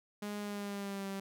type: tone with pitch glide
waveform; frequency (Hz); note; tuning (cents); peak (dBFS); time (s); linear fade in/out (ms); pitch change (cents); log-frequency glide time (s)
sawtooth; 206.6 to 195.46; G#3 to G3; -9 to -5; -34; 0.22-1.2; 5; -96; 0.4-1.08
effects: none